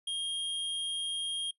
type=tone; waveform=square; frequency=3234 Hz; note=G#7; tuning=47 cents flat; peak=-32 dBFS; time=0.07-1.51 s; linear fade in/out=5 ms; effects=noise-tail reverb RT60 0.1 s tail -19 dB re dry + resampled to 32000 Hz